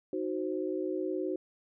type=chord; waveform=sine; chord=C diminished; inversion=first; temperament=equal; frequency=311.1 / 370 / 523.3 Hz; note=Eb4 / Gb4 / C5; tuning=0 / 0 / 0 cents; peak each=-35 / -33 / -38 dBFS; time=0.13-1.36 s; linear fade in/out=2 ms; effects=none